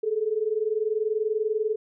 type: tone pair together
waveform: sine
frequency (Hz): 419.8 / 440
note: G#4 / A4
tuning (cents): +19 / 0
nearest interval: minor second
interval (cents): 81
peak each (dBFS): -27 / -25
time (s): 0.03-1.76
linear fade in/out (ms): 10
effects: none